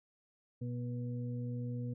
harmonic tone, 121.8 Hz, B2, 24 cents flat, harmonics 1 / 2 / 4, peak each -37 / -42 / -49 dBFS, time 0.61-1.94 s, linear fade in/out 10 ms, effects none

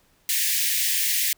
white high-pass noise, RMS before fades -23 dBFS, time 0.29-1.33 s, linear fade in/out 2 ms, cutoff 1700 Hz, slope 96 dB/octave, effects pink hiss -62 dBFS RMS until 1.37 s

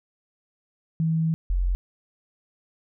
sine tone pair in turn, 161.6 / 44.67 Hz, E3 / F1, -34 / +40 cents, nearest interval octave + minor seventh, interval 2226 cents, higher first, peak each -20 dBFS, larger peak neither, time 1-1.34 / 1.5-1.75 s, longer first, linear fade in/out 0 ms, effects none

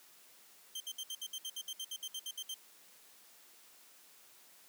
sawtooth tone bursts, 3139 Hz, G7, 2 cents sharp, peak -36 dBFS, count 16, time 0.75-2.543 s, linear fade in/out 5 ms, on 53 ms, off 63 ms, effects white hiss -61 dBFS RMS until 4.68 s + high-pass 200 Hz 12 dB/octave

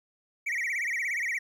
triangle tone with vibrato, 2081 Hz, C7, 10 cents flat, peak -26 dBFS, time 0.46-1.39 s, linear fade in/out 10 ms, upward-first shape sine, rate 17 Hz, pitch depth 200 cents each way, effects 11-bit

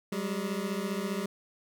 25% pulse beating tone pair, 190.2 / 205.2 Hz, F#3 / G#3, +48 / -21 cents, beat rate 15 Hz, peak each -30 dBFS, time 0.12-1.26 s, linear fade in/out 5 ms, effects none

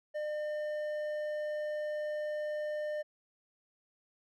sine tone with hard clipping, 603 Hz, D5, 46 cents sharp, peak -35 dBFS, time 0.14-3.03 s, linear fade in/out 20 ms, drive 6 dB, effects none

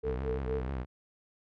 sine tone with tremolo, 444 Hz, A4, 16 cents sharp, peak -30 dBFS, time 0.03-0.7 s, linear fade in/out 10 ms, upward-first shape sine, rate 4.4 Hz, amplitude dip 100%
sawtooth tone with vibrato, 65.41 Hz, C2, in tune, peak -29 dBFS, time 0.03-0.86 s, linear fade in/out 50 ms, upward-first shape triangle, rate 6.2 Hz, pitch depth 130 cents each way
effects low-pass 2000 Hz 12 dB/octave

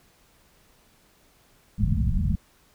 pink low-pass noise, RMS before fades -23 dBFS, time 1.78-2.36 s, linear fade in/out 10 ms, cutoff 220 Hz, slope 96 dB/octave, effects pink hiss -60 dBFS RMS until 2.74 s

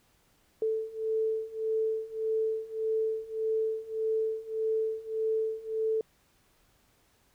sine beating tone pair, 440 / 441.7 Hz, A4 / A4, 0 / +7 cents, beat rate 1.7 Hz, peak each -32 / -30 dBFS, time 0.62-6.01 s, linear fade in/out 2 ms, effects pink hiss -67 dBFS RMS until 7.34 s

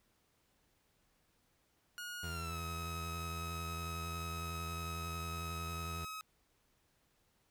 sawtooth tone with pitch glide, 1440 to 1275.5 Hz, F#6 to D#6, -47 to +43 cents, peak -39 dBFS, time 1.98-6.21 s, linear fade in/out 0 ms, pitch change -210 cents, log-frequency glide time 2.23-2.6 s
30% pulse tone with vibrato, 83.1 Hz, E2, 15 cents sharp, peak -39 dBFS, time 2.23-6.05 s, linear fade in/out 5 ms, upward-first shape sine, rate 11 Hz, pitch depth 43 cents each way
effects pink hiss -75 dBFS RMS until 7.5 s

